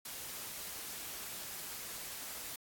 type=noise; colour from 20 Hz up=white; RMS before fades=-44 dBFS; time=0.05-2.56 s; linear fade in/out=5 ms; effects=AAC 64 kbps